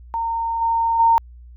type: tone with level steps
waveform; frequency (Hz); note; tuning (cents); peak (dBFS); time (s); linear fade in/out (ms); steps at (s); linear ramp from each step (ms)
sine; 917; A#5; -29; -20 / -16 / -11; 0.14-1.18; 0; 0.61 / 0.99; 10
effects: added 60 Hz sine -39 dBFS peak until 1.56 s

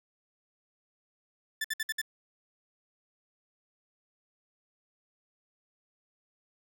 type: tone bursts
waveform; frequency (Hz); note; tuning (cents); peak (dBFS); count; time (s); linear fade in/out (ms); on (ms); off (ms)
sawtooth; 1758; A6; -2; -26; 5; 1.61-2.016; 5; 34; 59
effects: none

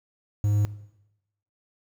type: tone with quantisation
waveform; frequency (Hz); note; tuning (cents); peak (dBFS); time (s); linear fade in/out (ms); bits
triangle; 103.7; G#2; -2; -18; 0.44-0.65; 0; 8
effects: noise-tail reverb RT60 0.9 s tail -18 dB re dry

